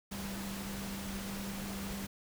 sine tone in noise, 196.9 Hz, G3, 8 cents sharp, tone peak -40 dBFS, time 0.11-2.07 s, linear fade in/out 10 ms, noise pink, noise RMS -43 dBFS, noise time 0.11-2.07 s, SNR 0 dB, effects none

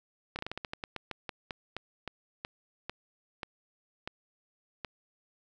slowing click train, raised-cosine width 0.3 ms, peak -20 dBFS, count 20, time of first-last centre 0.36-4.847 s, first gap 29 ms, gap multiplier 1.2, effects none

